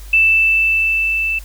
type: tone with level ramp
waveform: sine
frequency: 2648 Hz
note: E7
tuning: 7 cents sharp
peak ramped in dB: -8 to -16 dBFS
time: 0.13-1.39 s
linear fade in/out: 5 ms
effects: added 50 Hz sine -31 dBFS peak until 1.44 s + white hiss -43 dBFS RMS until 1.44 s